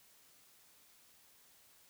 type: silence
effects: white hiss -65 dBFS RMS until 1.89 s